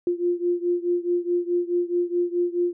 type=beating tone pair; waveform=sine; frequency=349.2 / 353.9 Hz; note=F4 / F4; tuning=0 / +23 cents; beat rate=4.7 Hz; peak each=-23 / -25 dBFS; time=0.07-2.73 s; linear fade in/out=2 ms; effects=none